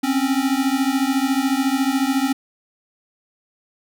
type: beating tone pair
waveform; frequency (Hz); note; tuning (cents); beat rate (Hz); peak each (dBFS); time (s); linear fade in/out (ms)
square; 261.6 / 275.6; C4 / C#4; 0 / -10; 14; -21; 0.03-2.33; 10
effects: none

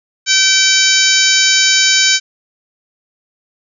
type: harmonic tone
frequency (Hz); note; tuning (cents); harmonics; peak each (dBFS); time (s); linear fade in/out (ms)
770; G5; -31; 2 / 3 / 4 / 5 / 6 / 7 / 8 / 9; -17 / -17 / -17 / -17 / -17 / -17 / -17 / -17; 0.26-2.2; 50
effects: none

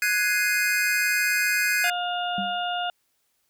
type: chord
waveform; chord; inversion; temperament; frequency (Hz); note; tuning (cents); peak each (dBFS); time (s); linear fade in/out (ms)
square; Ab dominant seventh; third; equal; 1480 / 1661.2 / 2093 / 2489; Gb6 / Ab6 / C7 / Eb7; 0 / 0 / 0 / 0; -28 / -26 / -29 / -27; 0.02-1.9; 2
type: harmonic tone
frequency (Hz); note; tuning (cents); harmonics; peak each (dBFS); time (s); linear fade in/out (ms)
710; F5; +28; 1 / 2 / 4 / 5; -27 / -32 / -32 / -37; 1.84-2.9; 2
type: tone with exponential decay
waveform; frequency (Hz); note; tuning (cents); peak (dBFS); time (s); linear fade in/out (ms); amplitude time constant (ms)
sine; 196; G3; 0; -26; 2.38-2.64; 2; 56
effects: white hiss -71 dBFS RMS until 3.49 s

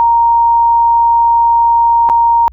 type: tone with dropouts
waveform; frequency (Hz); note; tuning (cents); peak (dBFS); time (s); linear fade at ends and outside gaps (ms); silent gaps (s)
sine; 932.3; A#5; 0; -6; 0-2.48; 0; 2.09-2.098
effects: added 60 Hz sine -34 dBFS peak until 2.52 s

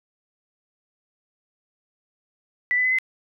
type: tone with pitch steps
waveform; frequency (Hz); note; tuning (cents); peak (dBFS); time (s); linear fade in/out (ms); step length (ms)
sine; 1975.5 / 2001 / 2026 / 2052; B6 / B6 / B6 / C7; 0 / +22 / +44 / -34; -18; 2.71-2.986; 0; 69
effects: none

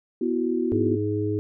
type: chord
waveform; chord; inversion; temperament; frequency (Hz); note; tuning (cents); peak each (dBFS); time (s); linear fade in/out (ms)
sine; B suspended fourth; none; equal with one note detuned; 246.9 / 331.9 / 370; B3 / E4 / F#4; 0 / +12 / 0; -26; 0.21-0.96; 5
type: harmonic tone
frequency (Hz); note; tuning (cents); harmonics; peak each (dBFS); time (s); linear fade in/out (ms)
104.5; G#2; +11; 1 / 3 / 4; -27 / -27 / -27; 0.72-1.39; 0
effects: none

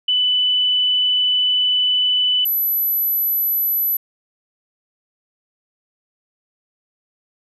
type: tone pair in turn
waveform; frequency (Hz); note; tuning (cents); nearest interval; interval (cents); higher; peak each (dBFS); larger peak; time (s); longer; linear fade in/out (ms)
sine; 2991 / 11964; F#7 / F#9; +18 / +18; 2 octaves; 2400; second; -14 / -16; first; 0.08-2.45 / 2.45-3.97; first; 5
effects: none

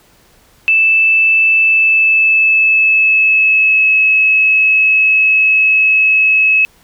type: tone with pitch glide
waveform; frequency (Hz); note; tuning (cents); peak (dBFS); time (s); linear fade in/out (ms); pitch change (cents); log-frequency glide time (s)
sine; 2637 to 2580; E7 to E7; 0 to -38; -7; 0.68-6.65; 0; -38; 1.57-3.98
effects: pink hiss -49 dBFS RMS until 6.83 s

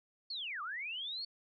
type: linear two-way sweep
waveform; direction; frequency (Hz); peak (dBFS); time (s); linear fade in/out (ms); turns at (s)
sine; down then up; 4484 to 1136 to 4484; -38; 0.3-1.25; 5; 0.62
effects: none

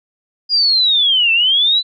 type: linear two-way sweep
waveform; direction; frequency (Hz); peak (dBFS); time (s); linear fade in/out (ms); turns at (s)
sine; down then up; 4900 to 2637 to 4042; -10; 0.49-1.83; 50; 1.32
effects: none

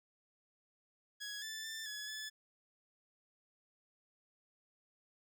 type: tone with pitch steps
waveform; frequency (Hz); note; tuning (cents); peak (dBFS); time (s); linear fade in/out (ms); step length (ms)
15% pulse; 1669 / 1757 / 1777 / 1695 / 1728; G#6 / A6 / A6 / G#6 / A6; +8 / -3 / +17 / +35 / -32; -36; 1.2-2.3; 20; 220
effects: none

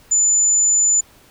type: tone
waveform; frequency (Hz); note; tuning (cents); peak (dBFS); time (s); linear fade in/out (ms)
sine; 7020; A8; -5; -12; 0.11-1.01; 10
effects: pink hiss -50 dBFS RMS until 1.3 s

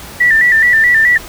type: tone with vibrato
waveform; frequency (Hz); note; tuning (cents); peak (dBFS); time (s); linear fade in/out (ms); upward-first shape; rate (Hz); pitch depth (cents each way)
sine; 1865; A#6; 0; -6; 0.2-1.18; 10; square; 4.7; 75
effects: pink hiss -31 dBFS RMS until 1.28 s

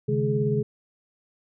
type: tone cluster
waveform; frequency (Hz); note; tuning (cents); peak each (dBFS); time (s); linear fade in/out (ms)
sine; 135.1 / 153 / 211.8 / 420.4; C#3 / D#3 / G#3 / G#4; -44 / -29 / +34 / +21; -25 / -29 / -29 / -25; 0.08-0.63; 10
effects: none

